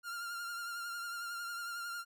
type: tone with vibrato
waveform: 45% pulse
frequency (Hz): 1396.9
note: F6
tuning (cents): 0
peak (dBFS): -39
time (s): 0.03-2.05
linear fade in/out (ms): 50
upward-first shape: triangle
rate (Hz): 11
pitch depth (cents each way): 39
effects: none